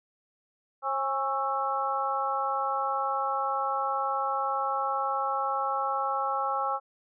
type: tone cluster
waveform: sine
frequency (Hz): 539 / 820 / 1102 / 1323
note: C#5 / G#5 / C#6 / E6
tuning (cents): -49 / -22 / -11 / +6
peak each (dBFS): -35 / -30 / -32 / -31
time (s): 0.82-6.8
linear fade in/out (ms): 50
effects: none